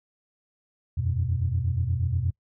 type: chord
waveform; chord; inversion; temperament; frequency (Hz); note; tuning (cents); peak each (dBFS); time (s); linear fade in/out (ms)
sine; E suspended second; none; equal with one note detuned; 84.09 / 92.5 / 123.47; E2 / F#2 / B2; +35 / 0 / 0; -27; 0.97-2.31; 10
effects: noise-tail reverb RT60 0.1 s tail -23 dB re dry + tanh soft clip ceiling -14 dBFS